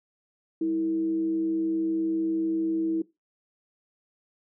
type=tone with frequency modulation; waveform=sine; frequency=324.9 Hz; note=E4; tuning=25 cents flat; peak=-23 dBFS; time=0.61-3.02 s; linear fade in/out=5 ms; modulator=129 Hz; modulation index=0.24; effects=noise-tail reverb RT60 0.2 s tail -18 dB re dry